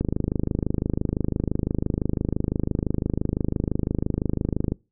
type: click train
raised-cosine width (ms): 3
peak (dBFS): -10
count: 123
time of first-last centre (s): 0.01-4.72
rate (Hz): 25.9
effects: noise-tail reverb RT60 0.3 s tail -25 dB re dry